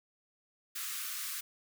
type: high-pass noise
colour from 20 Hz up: white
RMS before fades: -39 dBFS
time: 0.75-1.41 s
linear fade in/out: 10 ms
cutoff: 1100 Hz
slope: 96 dB/octave
effects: none